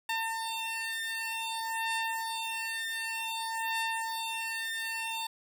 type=beating tone pair; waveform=15% pulse; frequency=902 / 902.54 Hz; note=A5 / A5; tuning=+43 / +44 cents; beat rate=0.54 Hz; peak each=-29 dBFS; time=0.09-5.27 s; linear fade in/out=5 ms; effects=none